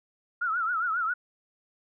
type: tone with vibrato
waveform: sine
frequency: 1370 Hz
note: F6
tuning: 34 cents flat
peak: -25 dBFS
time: 0.41-1.14 s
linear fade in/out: 10 ms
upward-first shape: triangle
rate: 7.4 Hz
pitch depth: 150 cents each way
effects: none